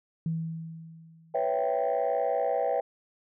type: tone with exponential decay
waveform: sine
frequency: 162.9 Hz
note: E3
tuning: 20 cents flat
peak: -25 dBFS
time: 0.26-1.64 s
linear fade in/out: 2 ms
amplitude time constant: 300 ms
type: chord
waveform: sine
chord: C# half-diminished seventh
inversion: third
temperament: equal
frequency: 493.9 / 554.4 / 659.3 / 784 Hz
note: B4 / C#5 / E5 / G5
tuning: 0 / 0 / 0 / 0 cents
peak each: -29 dBFS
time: 1.34-2.81 s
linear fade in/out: 10 ms
effects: tanh soft clip ceiling -19 dBFS